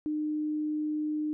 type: tone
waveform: sine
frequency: 303.9 Hz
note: D#4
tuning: 41 cents flat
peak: -28 dBFS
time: 0.06-1.33 s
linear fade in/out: 0 ms
effects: none